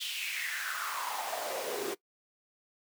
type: noise with high-pass filter sweep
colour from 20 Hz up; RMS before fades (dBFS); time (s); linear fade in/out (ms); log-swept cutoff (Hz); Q
pink; -36; 0-1.95; 20; 3300 to 350; 5.2
effects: noise-tail reverb RT60 0.1 s tail -20 dB re dry